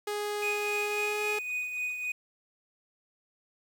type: tone with pitch glide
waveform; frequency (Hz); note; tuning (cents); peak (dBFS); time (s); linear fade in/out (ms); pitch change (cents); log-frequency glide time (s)
sawtooth; 415.3 to 420.9; G#4 to G#4; 0 to +23; -27; 0.07-1.39; 5; +23; 0.82-1.28
type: tone with tremolo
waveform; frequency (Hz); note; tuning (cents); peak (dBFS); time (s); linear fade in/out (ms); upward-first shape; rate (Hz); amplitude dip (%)
triangle; 2486; D#7; -2; -27; 0.42-2.12; 5; triangle; 3.7; 55
effects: 9-bit